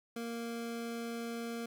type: tone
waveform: 25% pulse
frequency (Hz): 232.7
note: A#3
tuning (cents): -3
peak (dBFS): -34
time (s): 0.16-1.66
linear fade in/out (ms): 5
effects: none